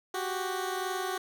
15% pulse tone pair together, 370.3 / 392.3 Hz, F#4 / G4, +1 / +1 cents, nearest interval minor second, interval 100 cents, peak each -26 / -30 dBFS, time 0.14-1.18 s, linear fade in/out 5 ms, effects none

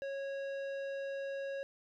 sine tone with tanh clipping, 550 Hz, C#5, 14 cents flat, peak -39 dBFS, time 0.02-1.63 s, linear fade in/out 0 ms, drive 13 dB, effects none

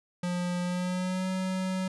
square tone with pitch glide, 177.5 to 187.08 Hz, F3 to F#3, +28 to +19 cents, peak -29 dBFS, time 0.23-1.88 s, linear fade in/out 5 ms, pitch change +91 cents, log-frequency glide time 0.62-1.28 s, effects resampled to 24000 Hz

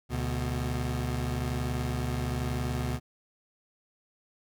25% pulse tone pair together, 72.18 / 123.3 Hz, D2 / B2, -29 / -2 cents, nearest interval major sixth, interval 927 cents, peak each -28 dBFS, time 0.09-3 s, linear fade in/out 50 ms, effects none

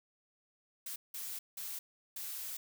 blue noise bursts at uneven times, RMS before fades -42 dBFS, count 4, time 0.86-0.96 / 1.14-1.39 / 1.57-1.79 / 2.16-2.57 s, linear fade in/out 5 ms, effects none

